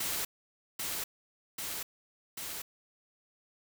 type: noise with echo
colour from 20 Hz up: white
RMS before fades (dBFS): -34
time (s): 0-0.25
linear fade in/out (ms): 5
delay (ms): 790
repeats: 3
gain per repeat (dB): -2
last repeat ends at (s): 2.62
effects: none